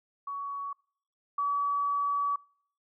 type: tone pair in turn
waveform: sine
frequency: 1124 / 1141.7 Hz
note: C#6 / D6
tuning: +24 / -49 cents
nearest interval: unison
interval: 27 cents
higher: second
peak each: -33 / -26 dBFS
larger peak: second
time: 0.27-0.73 / 1.38-2.36 s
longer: second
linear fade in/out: 5 ms
effects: noise-tail reverb RT60 0.6 s tail -26 dB re dry